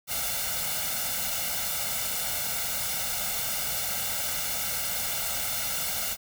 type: noise with comb filter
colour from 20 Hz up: white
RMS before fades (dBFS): -30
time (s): 0.07-6.17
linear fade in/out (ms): 50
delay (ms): 1.4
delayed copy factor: +0.85
effects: none

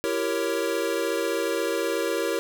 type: chord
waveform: square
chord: E diminished seventh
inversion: none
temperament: equal with one note detuned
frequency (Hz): 335.6 / 392 / 466.2 / 554.4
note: E4 / G4 / Bb4 / Db5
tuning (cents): +31 / 0 / 0 / 0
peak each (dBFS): -31 / -31 / -29 / -31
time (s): 0.04-2.39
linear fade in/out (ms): 0
effects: none

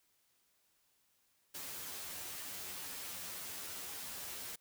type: noise with comb filter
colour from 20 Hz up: white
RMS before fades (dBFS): -45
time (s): 1.54-4.56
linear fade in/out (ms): 10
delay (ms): 11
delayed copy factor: +0.95
effects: white hiss -75 dBFS RMS until 4.6 s

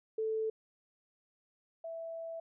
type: tone pair in turn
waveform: sine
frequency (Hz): 440 / 659.3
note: A4 / E5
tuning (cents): 0 / 0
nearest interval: perfect fifth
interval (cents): 700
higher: second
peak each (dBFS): -31 / -39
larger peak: first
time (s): 0.18-0.5 / 1.84-2.4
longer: second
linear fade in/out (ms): 5
effects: none

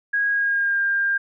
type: tone with pitch glide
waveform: sine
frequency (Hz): 1645 to 1600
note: G#6 to G6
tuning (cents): -17 to +35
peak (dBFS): -18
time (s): 0.13-1.18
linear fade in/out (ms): 10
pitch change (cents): -48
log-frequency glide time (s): 0.3-0.81
effects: none

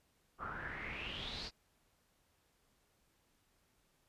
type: noise with low-pass filter sweep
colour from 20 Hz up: pink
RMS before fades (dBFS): -44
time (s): 0.38-1.51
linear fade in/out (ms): 50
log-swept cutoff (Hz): 1200 to 4800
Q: 7.3
effects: pink hiss -75 dBFS RMS until 4.08 s + resampled to 32000 Hz

